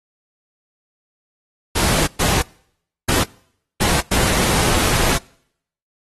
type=noise bursts at uneven times; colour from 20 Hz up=pink; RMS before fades=-18 dBFS; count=5; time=1.75-2.07 / 2.19-2.42 / 3.08-3.24 / 3.8-4.01 / 4.11-5.18 s; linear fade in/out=10 ms; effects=noise-tail reverb RT60 0.7 s tail -25 dB re dry + AAC 32 kbps